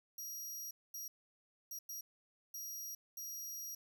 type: tone bursts at uneven times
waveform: 20% pulse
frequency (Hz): 5720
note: F8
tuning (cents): +41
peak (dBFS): -38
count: 6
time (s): 0.18-0.71 / 0.94-1.08 / 1.71-1.79 / 1.89-2.01 / 2.54-2.95 / 3.17-3.75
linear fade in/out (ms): 5
effects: none